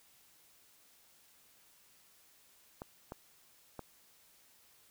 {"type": "clicks", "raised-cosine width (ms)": 1, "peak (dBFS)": -28, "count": 3, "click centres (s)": [2.819, 3.121, 3.793], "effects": ["white hiss -65 dBFS RMS until 4.9 s"]}